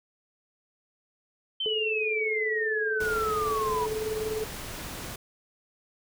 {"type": "exponential sweep", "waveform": "sine", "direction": "down", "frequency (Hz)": [3123, 959], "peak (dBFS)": -27, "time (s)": [1.6, 3.86], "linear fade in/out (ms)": 5}
{"type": "tone with tremolo", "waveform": "sine", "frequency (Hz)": 434.3, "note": "A4", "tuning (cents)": -23, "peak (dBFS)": -26, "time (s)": [1.66, 4.44], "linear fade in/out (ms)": 0, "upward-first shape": "sine", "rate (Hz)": 20, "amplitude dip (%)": 55}
{"type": "noise", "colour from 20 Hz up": "pink", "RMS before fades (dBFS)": -38, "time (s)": [3, 5.16], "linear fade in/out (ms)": 5}
{"effects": []}